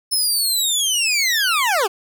20% pulse linear sweep, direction down, 5274 to 349.2 Hz, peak -11 dBFS, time 0.11-1.88 s, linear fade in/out 20 ms, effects none

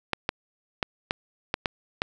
clicks, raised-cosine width 0.3 ms, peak -8 dBFS, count 7, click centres 0.133 / 0.291 / 0.828 / 1.109 / 1.541 / 1.658 / 2.019 s, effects none

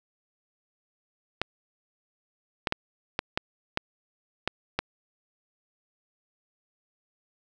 clicks, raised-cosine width 0.3 ms, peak -9 dBFS, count 8, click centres 1.416 / 2.672 / 2.724 / 3.191 / 3.375 / 3.774 / 4.476 / 4.79 s, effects none

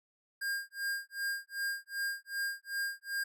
square tone with tremolo, 1610 Hz, G6, 46 cents sharp, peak -32 dBFS, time 0.41-3.24 s, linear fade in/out 10 ms, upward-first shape sine, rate 2.6 Hz, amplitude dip 100%, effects none

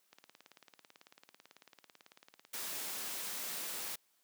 click train, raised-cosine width 0.2 ms, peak -37 dBFS, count 43, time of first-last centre 0.13-2.45 s, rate 18.1 Hz
white noise, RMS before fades -41 dBFS, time 2.53-3.96 s, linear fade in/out 10 ms
effects white hiss -74 dBFS RMS until 4.23 s + high-pass 200 Hz 12 dB/octave

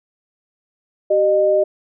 sine tone pair together, 385.1 / 611.3 Hz, G4 / D#5, -31 / -31 cents, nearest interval minor sixth, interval 800 cents, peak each -18 / -13 dBFS, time 1.1-1.64 s, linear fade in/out 10 ms, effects none

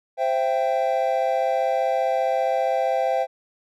triangle chord, C major, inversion none, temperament equal with one note detuned, 523.3 / 668.8 / 784 Hz, C5 / E5 / G5, 0 / +25 / 0 cents, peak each -22 dBFS, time 0.17-3.27 s, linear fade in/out 50 ms, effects none

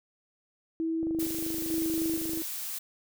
sine tone with tremolo, 325.4 Hz, E4, 22 cents flat, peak -27 dBFS, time 0.8-2.42 s, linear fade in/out 0 ms, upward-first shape square, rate 1.1 Hz, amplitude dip 45%
click train, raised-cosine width 2 ms, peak -28 dBFS, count 35, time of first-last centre 1.03-2.374 s, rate 25.3 Hz
blue noise, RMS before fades -36 dBFS, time 1.19-2.79 s, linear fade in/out 10 ms
effects none

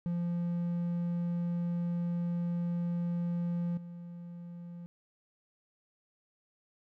triangle tone with level steps, 172.9 Hz, F3, 17 cents flat, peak -28 / -40 dBFS, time 0.06-4.86 s, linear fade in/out 0 ms, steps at 3.77 s, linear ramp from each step 5 ms, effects none

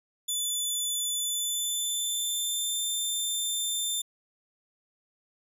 15% pulse tone with pitch glide, 3487 to 3573 Hz, A7 to A7, -16 to +26 cents, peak -21 dBFS, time 0.28-4.02 s, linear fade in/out 10 ms, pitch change +42 cents, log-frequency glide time 1.13-2.82 s, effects resampled to 32000 Hz

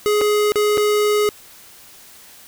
square tone with dropouts, 418.7 Hz, G#4, 14 cents sharp, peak -15 dBFS, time 0.06-1.29 s, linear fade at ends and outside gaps 0 ms, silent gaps 0.211-0.215 / 0.52-0.557 / 0.773-0.778 s, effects white hiss -44 dBFS RMS until 2.47 s

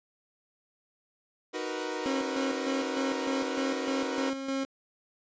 sawtooth chord, B major seventh, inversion first, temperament equal, 311.1 / 370 / 466.2 / 493.9 Hz, D#4 / F#4 / A#4 / B4, 0 / 0 / 0 / 0 cents, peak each -34 dBFS, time 1.53-4.31 s, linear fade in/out 20 ms
30% pulse tone with tremolo, 270.1 Hz, C#4, 45 cents flat, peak -26 dBFS, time 2.06-4.65 s, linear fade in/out 0 ms, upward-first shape square, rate 3.3 Hz, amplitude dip 50%
effects resampled to 16000 Hz

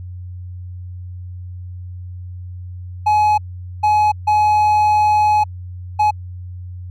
triangle tone bursts at uneven times, 845 Hz, G#5, 30 cents sharp, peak -9 dBFS, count 4, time 3.06-3.38 / 3.83-4.12 / 4.27-5.44 / 5.99-6.11 s, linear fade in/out 10 ms, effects added 90 Hz sine -28 dBFS peak until 6.9 s

